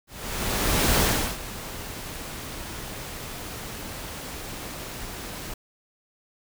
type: noise with ADSR envelope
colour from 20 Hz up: pink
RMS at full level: -20 dBFS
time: 0.07-5.54 s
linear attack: 920 ms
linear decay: 380 ms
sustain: -16 dB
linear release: 5 ms
effects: none